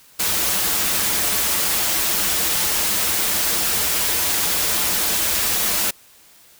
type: noise with comb filter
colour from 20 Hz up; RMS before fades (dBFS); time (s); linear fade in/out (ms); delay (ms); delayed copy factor
white; -20; 0.19-5.91; 10; 7.6; -0.5
effects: white hiss -50 dBFS RMS until 6.59 s